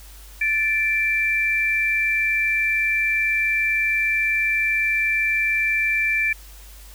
sine tone pair together, 1754.2 / 2349 Hz, A6 / D7, -6 / 0 cents, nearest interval perfect fourth, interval 506 cents, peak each -24 / -19 dBFS, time 0.41-6.33 s, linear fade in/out 5 ms, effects added 50 Hz sine -41 dBFS peak until 6.94 s + white hiss -47 dBFS RMS until 6.94 s

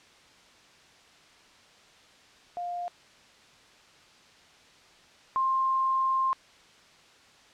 sine tone pair in turn, 704 / 1056.9 Hz, F5 / C6, +14 / +17 cents, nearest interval perfect fifth, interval 703 cents, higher second, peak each -31 / -23 dBFS, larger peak second, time 2.57-2.88 / 5.36-6.33 s, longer second, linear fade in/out 0 ms, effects white hiss -56 dBFS RMS until 7.53 s + low-pass 5000 Hz 12 dB/octave

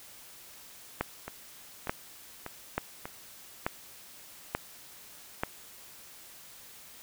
two click trains, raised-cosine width 0.5 ms, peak -13 / -22 dBFS, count 6 / 4, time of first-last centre 1.01-5.435 / 1.28-3.055 s, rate 1.13 / 1.69 Hz, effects white hiss -51 dBFS RMS until 7.02 s

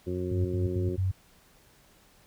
harmonic tone, 90.4 Hz, F#2, 40 cents flat, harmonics 1 / 2 / 3 / 4 / 5 / 6, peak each -34 / -37 / -38 / -32 / -45 / -44 dBFS, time 0.06-0.97 s, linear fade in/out 20 ms
sine tone bursts, 94.1 Hz, F#2, 30 cents sharp, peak -24 dBFS, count 4, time 0.31-1.116 s, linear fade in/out 10 ms, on 140 ms, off 82 ms
effects pink hiss -60 dBFS RMS until 2.26 s

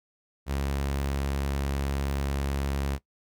sawtooth tone, 69.3 Hz, C#2, in tune, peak -23 dBFS, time 0.46-2.99 s, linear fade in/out 50 ms, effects noise-tail reverb RT60 0.1 s tail -18 dB re dry

